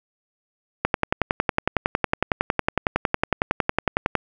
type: click train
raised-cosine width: 0.5 ms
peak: -3 dBFS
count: 37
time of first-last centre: 0.85-4.153 s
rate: 10.9 Hz
effects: none